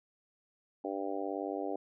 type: harmonic tone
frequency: 98.4 Hz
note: G2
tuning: 7 cents sharp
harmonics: 3 / 4 / 5 / 6 / 7 / 8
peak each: -39 / -40 / -41 / -42 / -42 / -43 dBFS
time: 0.84-1.76 s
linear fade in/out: 5 ms
effects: none